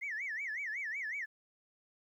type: tone with vibrato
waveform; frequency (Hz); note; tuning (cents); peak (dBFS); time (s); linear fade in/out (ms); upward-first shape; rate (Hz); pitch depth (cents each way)
sine; 1982; B6; +6; -35; 0.01-1.26; 20; sine; 5.4; 260
effects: tanh soft clip ceiling -32 dBFS + 12-bit